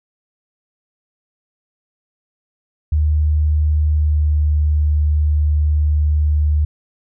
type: tone with pitch glide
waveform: sine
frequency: 76 to 75.17 Hz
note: D#2 to D2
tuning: -40 to +41 cents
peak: -12 dBFS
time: 2.92-6.65 s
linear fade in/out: 5 ms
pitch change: -19 cents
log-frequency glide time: 3.94-4.29 s
effects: none